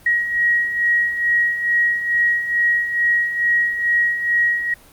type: beating tone pair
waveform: sine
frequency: 1896 / 1898.3 Hz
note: A#6 / A#6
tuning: +29 / +31 cents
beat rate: 2.3 Hz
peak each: -23 / -16 dBFS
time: 0.06-4.74 s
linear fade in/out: 5 ms
effects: pink hiss -47 dBFS RMS until 4.92 s + Opus 32 kbps